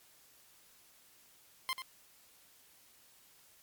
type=tone with echo; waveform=15% pulse; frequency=1046.5 Hz; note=C6; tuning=in tune; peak=-26 dBFS; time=1.69-1.73 s; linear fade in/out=0 ms; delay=90 ms; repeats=1; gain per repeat=-8 dB; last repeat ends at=1.82 s; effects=white hiss -63 dBFS RMS until 3.62 s + MP3 96 kbps